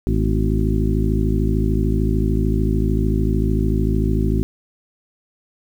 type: harmonic tone with a mistuned harmonic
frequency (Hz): 53.4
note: G#1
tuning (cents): +49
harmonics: 1 / 2 / 3 / 4 / 5 / 6 / 7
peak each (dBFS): -19 / -22 / -24 / -25 / -26 / -27 / -27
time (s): 0.07-4.43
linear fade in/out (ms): 0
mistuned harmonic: 5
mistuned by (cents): -75
effects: 8-bit